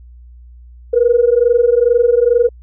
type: tone pair together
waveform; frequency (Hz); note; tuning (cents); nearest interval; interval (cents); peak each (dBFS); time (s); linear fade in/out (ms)
sine; 468 / 490.3; A#4 / B4; +7 / -13; minor second; 80; -11; 0.93-2.49; 10
effects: tanh soft clip ceiling -1 dBFS + added 60 Hz sine -36 dBFS peak until 2.62 s